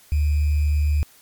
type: tone with sample-and-hold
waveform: sine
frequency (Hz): 74.3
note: D2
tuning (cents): +21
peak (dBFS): -16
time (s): 0.12-1.03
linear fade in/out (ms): 0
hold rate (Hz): 2450
effects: white hiss -52 dBFS RMS until 1.21 s + MP3 96 kbps